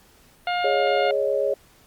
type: harmonic tone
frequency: 710 Hz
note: F5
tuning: 28 cents sharp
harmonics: 1 / 2 / 3 / 4 / 5 / 6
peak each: -23 / -30 / -31 / -33 / -38 / -40 dBFS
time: 0.47-1.11 s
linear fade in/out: 2 ms
type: chord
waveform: sine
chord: Ab suspended fourth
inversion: none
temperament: equal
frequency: 415.3 / 554.4 / 622.3 Hz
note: Ab4 / Db5 / Eb5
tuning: 0 / 0 / 0 cents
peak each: -25 / -22 / -27 dBFS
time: 0.64-1.54 s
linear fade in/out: 5 ms
effects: pink hiss -55 dBFS RMS until 1.86 s + Opus 48 kbps